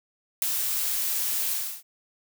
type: noise with ADSR envelope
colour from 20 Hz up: blue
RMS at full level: -19 dBFS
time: 0.42-1.83 s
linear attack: 4 ms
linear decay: 5 ms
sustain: -8 dB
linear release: 310 ms
effects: none